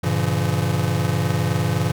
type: chord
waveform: square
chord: G diminished seventh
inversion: none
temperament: just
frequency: 98 / 117.6 / 141.12 / 169.34 Hz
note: G2 / Bb2 / Db3 / Fb3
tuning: 0 / +16 / +31 / +47 cents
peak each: -25 dBFS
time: 0.03-1.92 s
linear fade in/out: 10 ms
effects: none